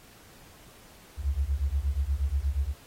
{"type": "beating tone pair", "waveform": "sine", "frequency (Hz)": [65.41, 73.81], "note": ["C2", "D2"], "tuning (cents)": [0, 9], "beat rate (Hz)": 8.4, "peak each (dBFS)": -28, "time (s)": [1.17, 2.74], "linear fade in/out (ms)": 50, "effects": ["pink hiss -54 dBFS RMS until 2.86 s", "AAC 48 kbps"]}